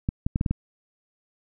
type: clicks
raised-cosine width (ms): 5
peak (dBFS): -11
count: 6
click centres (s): 0.089 / 0.265 / 0.359 / 0.411 / 0.462 / 0.51
effects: none